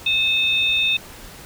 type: tone pair together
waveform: sine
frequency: 2600 / 3631 Hz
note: E7 / A#7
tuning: -24 / -46 cents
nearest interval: tritone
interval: 578 cents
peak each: -19 dBFS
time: 0.06-0.97 s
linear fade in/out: 5 ms
effects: pink hiss -40 dBFS RMS until 1.45 s